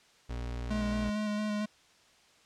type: tone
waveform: 35% pulse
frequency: 60 Hz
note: B1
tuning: 49 cents flat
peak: -33 dBFS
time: 0.29-1.1 s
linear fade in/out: 10 ms
type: tone with vibrato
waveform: square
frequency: 210.6 Hz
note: G#3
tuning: 24 cents sharp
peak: -31 dBFS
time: 0.7-1.66 s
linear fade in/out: 10 ms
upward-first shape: square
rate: 4.4 Hz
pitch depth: 15 cents each way
effects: white hiss -62 dBFS RMS until 2.45 s + low-pass 6000 Hz 12 dB/octave